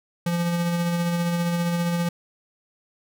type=tone with tremolo; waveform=square; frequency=172 Hz; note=F3; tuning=26 cents flat; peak=-21 dBFS; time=0.26-2.09 s; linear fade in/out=5 ms; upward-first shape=sine; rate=15 Hz; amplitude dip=30%; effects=none